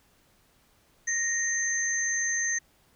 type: tone pair together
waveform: sine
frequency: 1864.7 / 6261 Hz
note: A#6 / G8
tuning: 0 / -3 cents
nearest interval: octave + major sixth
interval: 2097 cents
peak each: -28 dBFS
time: 1.07-2.59 s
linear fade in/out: 10 ms
effects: pink hiss -64 dBFS RMS until 2.95 s